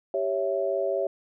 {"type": "chord", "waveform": "sine", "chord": "C# diminished", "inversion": "second", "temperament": "equal", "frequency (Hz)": [392, 554.4, 659.3], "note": ["G4", "C#5", "E5"], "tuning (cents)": [0, 0, 0], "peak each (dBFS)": [-29, -27, -29], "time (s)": [0.14, 1.07], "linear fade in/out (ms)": 2, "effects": []}